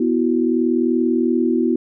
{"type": "chord", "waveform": "sine", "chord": "B suspended fourth", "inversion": "none", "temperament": "equal", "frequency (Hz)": [246.9, 329.6, 370], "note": ["B3", "E4", "F#4"], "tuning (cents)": [0, 0, 0], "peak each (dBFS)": [-18, -19, -21], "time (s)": [0, 1.76], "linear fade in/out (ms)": 5, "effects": []}